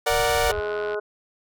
sawtooth chord, Bb augmented, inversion none, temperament equal, 466.2 / 587.3 / 740 Hz, Bb4 / D5 / F#5, 0 / 0 / 0 cents, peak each -20 dBFS, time 0.06-0.52 s, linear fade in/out 10 ms
pink low-pass noise, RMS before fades -33 dBFS, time 0.09-0.61 s, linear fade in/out 20 ms, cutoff 110 Hz, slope 24 dB/octave
click train, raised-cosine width 0.3 ms, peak -22 dBFS, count 61, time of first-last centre 0.23-0.944 s, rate 84 Hz
harmonic tone, 209.3 Hz, G#3, 14 cents sharp, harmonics 2 / 3 / 4 / 5 / 6 / 7, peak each -26 / -32 / -41 / -39 / -41 / -34 dBFS, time 0.49-1 s, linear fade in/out 10 ms
effects none

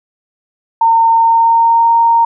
sine tone with pitch glide, 912 to 925.3 Hz, A#5 to A#5, -38 to -13 cents, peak -6 dBFS, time 0.81-2.25 s, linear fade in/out 5 ms, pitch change +25 cents, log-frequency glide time 1.13-1.92 s, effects none

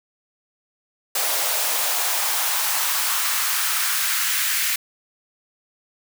white noise with high-pass filter sweep, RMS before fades -22 dBFS, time 1.15-4.76 s, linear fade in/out 5 ms, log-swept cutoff 570 to 1800 Hz, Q 1.8, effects none

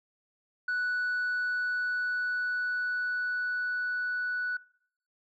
sine tone with level ramp, 1480 Hz, F#6, in tune, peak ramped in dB -25 to -28 dBFS, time 0.68-4.57 s, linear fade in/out 5 ms, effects noise-tail reverb RT60 0.7 s tail -24 dB re dry + tanh soft clip ceiling -26 dBFS

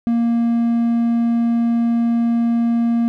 triangle tone, 233.5 Hz, A#3, 3 cents sharp, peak -12 dBFS, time 0.07-3.08 s, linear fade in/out 0 ms, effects none

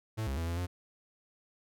45% pulse tone with pitch steps, 109.9 / 67.7 / 83.1 / 85 / 89 Hz, A2 / C#2 / E2 / F2 / F2, -2 / -40 / +15 / -46 / +33 cents, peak -32 dBFS, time 0.17-0.67 s, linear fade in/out 20 ms, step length 100 ms, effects none

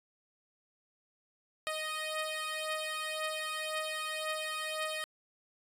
10% pulse beating tone pair, 622.3 / 624.2 Hz, D#5 / D#5, 0 / +5 cents, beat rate 1.9 Hz, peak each -28 / -31 dBFS, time 1.67-5.04 s, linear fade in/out 0 ms, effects resampled to 32000 Hz

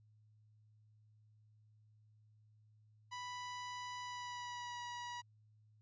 sawtooth tone with pitch glide, 987.8 to 966.9 Hz, B5 to B5, 0 to -37 cents, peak -40 dBFS, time 3.11-5.22 s, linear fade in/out 20 ms, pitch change -37 cents, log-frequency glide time 4.01-4.81 s, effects added 107 Hz sine -65 dBFS peak until 5.81 s + resampled to 16000 Hz

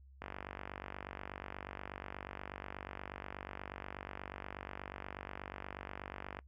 click train, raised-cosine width 0.5 ms, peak -27 dBFS, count 299, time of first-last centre 0.22-6.39 s, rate 48.3 Hz, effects noise-tail reverb RT60 0.1 s tail -24 dB re dry + added 67 Hz sine -56 dBFS peak until 6.47 s

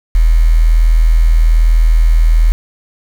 sine tone with quantisation, 40.59 Hz, E1, 26 cents flat, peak -5 dBFS, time 0.15-2.52 s, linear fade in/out 0 ms, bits 5, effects none

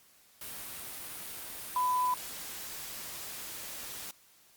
sine tone in noise, 1000 Hz, B5, 21 cents sharp, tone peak -26 dBFS, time 1.76-2.14 s, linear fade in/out 2 ms, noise white, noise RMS -42 dBFS, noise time 0.41-4.11 s, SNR +13 dB, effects white hiss -62 dBFS RMS until 4.56 s + Opus 48 kbps

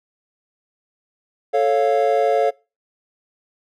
triangle chord, A augmented, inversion none, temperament equal with one note detuned, 440 / 552.1 / 698.5 Hz, A4 / C#5 / E#5, 0 / -7 / 0 cents, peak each -17 dBFS, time 1.53-2.51 s, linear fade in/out 20 ms, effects noise-tail reverb RT60 0.3 s tail -24 dB re dry

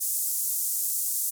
white band-pass noise, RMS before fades -28 dBFS, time 0-1.31 s, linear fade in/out 20 ms, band 7100 to 15000 Hz, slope 24 dB/octave, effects none

